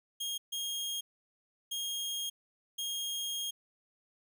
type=tone bursts at uneven times; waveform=sawtooth; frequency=3247 Hz; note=G#7; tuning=40 cents flat; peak=-31 dBFS; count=4; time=0.2-0.38 / 0.52-1.01 / 1.71-2.3 / 2.78-3.51 s; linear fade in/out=10 ms; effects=none